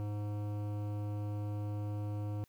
sine tone with hard clipping, 103.83 Hz, G#2, in tune, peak -37 dBFS, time 0-2.44 s, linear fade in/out 0 ms, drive 15 dB, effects white hiss -72 dBFS RMS until 2.48 s

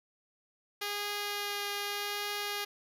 5% pulse tone with vibrato, 409.1 Hz, G#4, 26 cents flat, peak -22 dBFS, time 0.81-2.65 s, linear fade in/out 10 ms, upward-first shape triangle, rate 0.83 Hz, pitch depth 10 cents each way, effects none

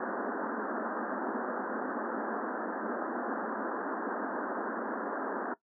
pink band-pass noise, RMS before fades -35 dBFS, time 0-5.54 s, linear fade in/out 5 ms, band 210 to 1700 Hz, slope 96 dB/octave, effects noise-tail reverb RT60 0.1 s tail -18 dB re dry

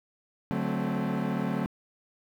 40% pulse chord, D dominant seventh, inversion none, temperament equal with one note detuned, 144.39 / 185 / 220 / 261.6 Hz, D3 / F#3 / A3 / C4, -29 / 0 / 0 / 0 cents, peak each -34 / -31 / -31 / -33 dBFS, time 0.51-1.66 s, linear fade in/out 0 ms, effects low-pass 2000 Hz 12 dB/octave + 9-bit

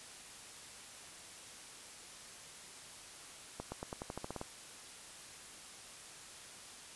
accelerating click train, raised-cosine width 1 ms, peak -26 dBFS, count 11, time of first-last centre 3.6-4.414 s, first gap 120 ms, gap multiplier 0.91, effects white hiss -52 dBFS RMS until 6.95 s + resampled to 24000 Hz

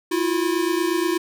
square tone pair together, 329.4 / 357.8 Hz, E4 / F4, -1 / +42 cents, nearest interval minor second, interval 143 cents, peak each -23 dBFS, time 0.11-1.18 s, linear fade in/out 10 ms, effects none

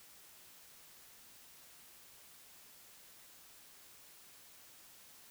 silence, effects white hiss -59 dBFS RMS until 5.3 s

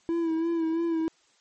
triangle tone with vibrato, 329.6 Hz, E4, in tune, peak -22 dBFS, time 0.09-1.08 s, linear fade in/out 0 ms, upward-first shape sine, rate 3 Hz, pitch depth 44 cents each way, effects white hiss -64 dBFS RMS until 1.4 s + MP3 32 kbps

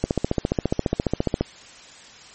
click train, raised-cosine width 2 ms, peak -6 dBFS, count 21, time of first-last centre 0.04-1.41 s, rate 14.6 Hz, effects white hiss -45 dBFS RMS until 2.34 s + MP3 32 kbps

